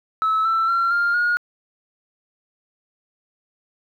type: tone with pitch steps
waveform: sine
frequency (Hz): 1300 / 1332.7 / 1366.2 / 1400.6 / 1435.8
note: E6 / E6 / F6 / F6 / F6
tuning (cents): -24 / +19 / -38 / +5 / +48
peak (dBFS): -15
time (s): 0.22-1.37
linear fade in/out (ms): 0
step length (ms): 230
effects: tanh soft clip ceiling -14 dBFS + 9-bit